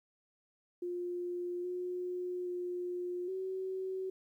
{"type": "tone with pitch steps", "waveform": "sine", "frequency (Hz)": [353.6, 359.9, 356.4, 377.5], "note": ["F4", "F#4", "F4", "F#4"], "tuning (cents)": [22, -48, 35, 35], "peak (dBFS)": -35, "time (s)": [0.82, 4.1], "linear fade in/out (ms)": 5, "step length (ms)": 820, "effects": ["12-bit"]}